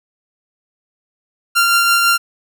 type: tone with tremolo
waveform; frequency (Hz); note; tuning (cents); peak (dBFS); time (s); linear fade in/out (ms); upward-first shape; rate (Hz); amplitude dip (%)
sawtooth; 1385; F6; -15; -6; 1.55-2.18; 20; triangle; 6; 30
effects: none